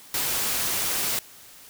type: noise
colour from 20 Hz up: white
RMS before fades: -26 dBFS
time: 0.14-1.19 s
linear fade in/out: 2 ms
effects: white hiss -48 dBFS RMS until 1.69 s

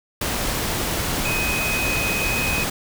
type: tone in noise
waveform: sine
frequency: 2514 Hz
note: D#7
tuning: 17 cents sharp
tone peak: -23 dBFS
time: 1.25-2.64 s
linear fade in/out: 5 ms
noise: pink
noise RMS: -24 dBFS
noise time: 0.21-2.7 s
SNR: -2 dB
effects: none

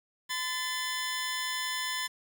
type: tone pair together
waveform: 15% pulse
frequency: 1019 / 1750 Hz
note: C6 / A6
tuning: -46 / -10 cents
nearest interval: major sixth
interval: 936 cents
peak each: -28 / -27 dBFS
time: 0.29-2.08 s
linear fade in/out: 20 ms
effects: 9-bit

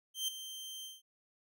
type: tone with ADSR envelope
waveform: sawtooth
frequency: 3136 Hz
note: G7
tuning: in tune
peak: -28 dBFS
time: 0.14-1.02 s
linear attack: 140 ms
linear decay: 8 ms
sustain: -12 dB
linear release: 180 ms
effects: none

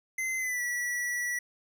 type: tone with pitch glide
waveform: square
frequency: 2062 to 1946.3 Hz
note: C7 to B6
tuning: -26 to -26 cents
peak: -30 dBFS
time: 0.18-1.39 s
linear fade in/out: 5 ms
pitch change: -100 cents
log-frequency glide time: 0.38-0.62 s
effects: none

